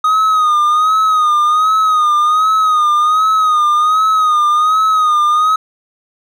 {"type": "tone with vibrato", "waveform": "triangle", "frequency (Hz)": 1244.5, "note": "D#6", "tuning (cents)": 0, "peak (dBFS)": -7, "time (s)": [0.04, 5.56], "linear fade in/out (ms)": 5, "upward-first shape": "sine", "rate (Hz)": 1.3, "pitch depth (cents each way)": 63, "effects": []}